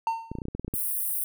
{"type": "tone with exponential decay", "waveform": "triangle", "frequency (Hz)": 908, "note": "A#5", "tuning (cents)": -46, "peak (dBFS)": -19, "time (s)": [0.07, 0.42], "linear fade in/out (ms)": 1, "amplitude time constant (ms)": 74}
{"type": "clicks", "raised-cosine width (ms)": 3, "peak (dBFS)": -20, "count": 11, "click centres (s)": [0.316, 0.353, 0.386, 0.418, 0.454, 0.484, 0.55, 0.596, 0.647, 0.68, 0.739]}
{"type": "high-pass noise", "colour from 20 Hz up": "white", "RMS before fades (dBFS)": -29, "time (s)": [0.74, 1.24], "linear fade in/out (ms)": 0, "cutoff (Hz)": 8900, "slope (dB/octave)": 96}
{"effects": []}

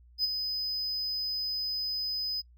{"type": "tone with ADSR envelope", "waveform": "triangle", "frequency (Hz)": 5020, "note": "D#8", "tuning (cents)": 15, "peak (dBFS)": -22, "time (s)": [0.18, 2.42], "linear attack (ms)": 60, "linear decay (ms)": 22, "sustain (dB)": -7, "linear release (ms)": 23, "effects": ["noise-tail reverb RT60 0.1 s tail -19 dB re dry", "added 60 Hz sine -54 dBFS peak until 2.57 s"]}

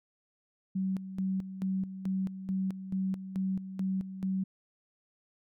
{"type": "tone with tremolo", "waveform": "sine", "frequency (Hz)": 190, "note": "F#3", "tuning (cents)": 46, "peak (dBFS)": -28, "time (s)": [0.75, 4.44], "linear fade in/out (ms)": 10, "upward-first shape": "square", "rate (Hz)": 2.3, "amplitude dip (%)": 70, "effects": []}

